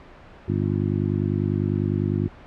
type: harmonic tone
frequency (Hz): 50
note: G1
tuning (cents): +35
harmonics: 2 / 3 / 4 / 5 / 6 / 7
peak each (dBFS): -25 / -27 / -28 / -29 / -30 / -30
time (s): 0.48-2.28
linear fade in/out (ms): 5
effects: pink hiss -45 dBFS RMS until 2.46 s + low-pass 2000 Hz 12 dB/octave